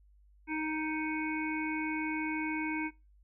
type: harmonic tone with a mistuned harmonic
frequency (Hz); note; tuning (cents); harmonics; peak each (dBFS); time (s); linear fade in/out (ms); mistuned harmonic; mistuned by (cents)
311.1; D#4; 0; 1 / 3 / 5 / 7 / 8; -34 / -40 / -43 / -38 / -44; 0.47-2.91; 50; 7; +31
effects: noise-tail reverb RT60 0.3 s tail -26 dB re dry + added 50 Hz sine -59 dBFS peak until 3.23 s